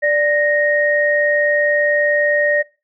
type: tone pair together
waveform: sine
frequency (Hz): 588.5 / 1864.7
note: D5 / A#6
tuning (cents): +3 / 0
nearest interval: octave + minor sixth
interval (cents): 1997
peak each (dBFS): -15 / -16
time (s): 0.02-2.63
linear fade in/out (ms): 20
effects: noise-tail reverb RT60 0.3 s tail -21 dB re dry